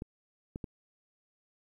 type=clicks; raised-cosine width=3 ms; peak=-25 dBFS; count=3; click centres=0.021 / 0.559 / 0.642 s; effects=11-bit